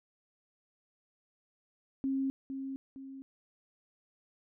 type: tone with echo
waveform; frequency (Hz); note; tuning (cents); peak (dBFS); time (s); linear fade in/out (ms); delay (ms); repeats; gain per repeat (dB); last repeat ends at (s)
sine; 269.1; C4; +49; -29; 2.04-2.3; 0; 460; 2; -7; 3.22
effects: none